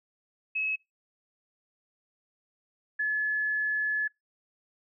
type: tone pair in turn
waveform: sine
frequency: 2575 / 1713.9 Hz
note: E7 / A6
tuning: -41 / -46 cents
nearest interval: perfect fifth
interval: 705 cents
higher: first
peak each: -27 / -25 dBFS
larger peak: second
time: 0.55-0.76 / 2.99-4.08 s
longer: second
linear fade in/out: 10 ms
effects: noise-tail reverb RT60 0.2 s tail -26 dB re dry